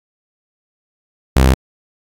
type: tone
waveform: sawtooth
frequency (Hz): 65.41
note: C2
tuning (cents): 0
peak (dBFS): -4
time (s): 1.36-1.54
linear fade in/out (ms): 5
effects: AAC 48 kbps